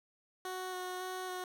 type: tone with vibrato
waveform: 15% pulse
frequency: 368.2 Hz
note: F#4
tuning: 8 cents flat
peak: -32 dBFS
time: 0.45-1.44 s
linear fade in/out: 2 ms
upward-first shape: square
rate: 1.8 Hz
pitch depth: 11 cents each way
effects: none